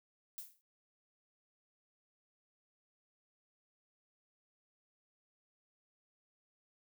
violet noise with exponential decay, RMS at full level -42 dBFS, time 0.38-0.61 s, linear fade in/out 0 ms, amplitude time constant 49 ms, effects noise-tail reverb RT60 0.2 s tail -24 dB re dry

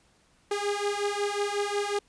sawtooth beating tone pair, 405.5 / 411 Hz, G#4 / G#4, -41 / -18 cents, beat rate 5.5 Hz, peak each -26 dBFS, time 0.51-1.99 s, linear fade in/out 5 ms, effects pink hiss -64 dBFS RMS until 2.08 s + resampled to 22050 Hz

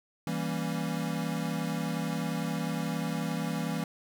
square chord, E diminished seventh, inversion none, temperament equal, 164.81 / 196 / 233.1 / 277.2 Hz, E3 / G3 / Bb3 / Db4, 0 / 0 / 0 / 0 cents, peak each -34 / -37 / -37 / -39 dBFS, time 0.27-3.84 s, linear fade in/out 2 ms, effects none

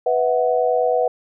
sine chord, B suspended fourth, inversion none, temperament equal with one note detuned, 493.9 / 650.6 / 740 Hz, B4 / E5 / F#5, 0 / -23 / 0 cents, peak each -18 / -21 / -21 dBFS, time 0.06-1.08 s, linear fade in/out 5 ms, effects none

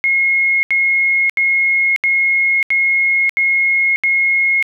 sine tone bursts, 2159 Hz, C#7, 46 cents flat, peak -11 dBFS, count 7, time 0.04-4.626 s, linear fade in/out 0 ms, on 590 ms, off 76 ms, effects none

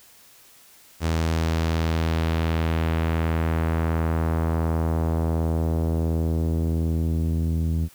sawtooth tone with low-pass filter sweep, 81.4 Hz, E2, 21 cents flat, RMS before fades -23 dBFS, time 1-7.89 s, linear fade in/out 50 ms, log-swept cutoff 7700 to 200 Hz, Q 1, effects white hiss -52 dBFS RMS until 7.94 s

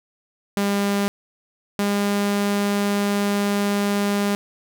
sawtooth tone pair in turn, 201.1 / 202.7 Hz, G3 / G#3, +44 / -42 cents, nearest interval unison, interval 14 cents, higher second, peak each -15 dBFS, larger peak neither, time 0.57-1.08 / 1.79-4.35 s, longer second, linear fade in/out 0 ms, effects none

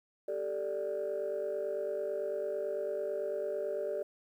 sine chord, G suspended second, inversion none, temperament just, 392 / 441 / 588 Hz, G4 / A4 / D5, 0 / +4 / +2 cents, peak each -37 / -37 / -34 dBFS, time 0.28-4.03 s, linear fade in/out 5 ms, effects tanh soft clip ceiling -27 dBFS + 11-bit

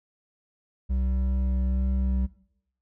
triangle tone pair together, 64.24 / 192.5 Hz, C2 / G3, -31 / -31 cents, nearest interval octave + perfect fifth, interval 1900 cents, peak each -21 / -30 dBFS, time 0.89-2.27 s, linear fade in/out 20 ms, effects noise-tail reverb RT60 0.7 s tail -19 dB re dry

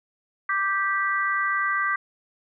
harmonic tone, 392 Hz, G4, in tune, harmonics 3 / 4 / 5, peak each -25 / -26 / -27 dBFS, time 0.49-1.96 s, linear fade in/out 5 ms, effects none

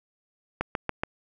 click train, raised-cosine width 0.5 ms, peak -11 dBFS, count 4, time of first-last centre 0.61-1.035 s, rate 7.06 Hz, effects none

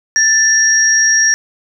sine tone pair together, 1764 / 5641 Hz, A6 / F8, +4 / +16 cents, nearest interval octave + minor sixth, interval 2012 cents, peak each -11 / -11 dBFS, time 0.16-1.34 s, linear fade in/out 0 ms, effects 7-bit

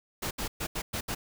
pink noise bursts at uneven times, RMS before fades -33 dBFS, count 6, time 0.22-0.31 / 0.38-0.48 / 0.6-0.67 / 0.75-0.82 / 0.93-1.01 / 1.08-1.15 s, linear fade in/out 10 ms, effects none

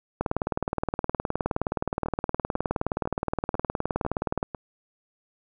two click trains, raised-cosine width 1 ms, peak -18 / -11 dBFS, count 6 / 82, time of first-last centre 2.06-4.548 / 0.21-4.429 s, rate 2.01 / 19.2 Hz, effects none

